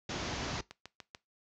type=low-pass noise; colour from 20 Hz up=pink; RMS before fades=-37 dBFS; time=0.09-0.61 s; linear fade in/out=5 ms; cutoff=6800 Hz; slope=96 dB/octave
type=click train; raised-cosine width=0.2 ms; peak=-27 dBFS; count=4; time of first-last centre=0.71-1.149 s; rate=6.84 Hz
effects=noise-tail reverb RT60 0.2 s tail -20 dB re dry + high-pass 60 Hz 12 dB/octave